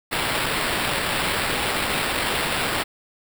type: noise with sample-and-hold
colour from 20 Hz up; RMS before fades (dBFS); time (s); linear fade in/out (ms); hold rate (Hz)
blue; -24; 0.11-2.84; 20; 6300
effects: none